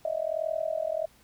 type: tone with amplitude modulation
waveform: sine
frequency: 638 Hz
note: D#5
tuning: 43 cents sharp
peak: -23 dBFS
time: 0.05-1.06 s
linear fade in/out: 2 ms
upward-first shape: sine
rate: 41.4 Hz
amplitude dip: 95%
effects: pink hiss -60 dBFS RMS until 1.23 s